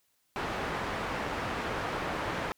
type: low-pass noise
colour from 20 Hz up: white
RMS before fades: -34 dBFS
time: 0.36-2.52 s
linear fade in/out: 0 ms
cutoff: 1400 Hz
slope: 12 dB/octave
effects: white hiss -73 dBFS RMS until 2.57 s